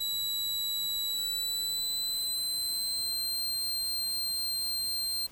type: tone with pitch glide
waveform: sawtooth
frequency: 3929 to 4163 Hz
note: B7 to C8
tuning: -10 to -10 cents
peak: -27 dBFS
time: 0-5.27 s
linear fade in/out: 10 ms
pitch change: +100 cents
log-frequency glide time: 1.06-3.44 s
effects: pink hiss -54 dBFS RMS until 5.31 s